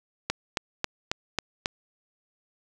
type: click train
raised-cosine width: 0.2 ms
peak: -8 dBFS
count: 6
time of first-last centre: 0.3-1.659 s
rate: 3.68 Hz
effects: none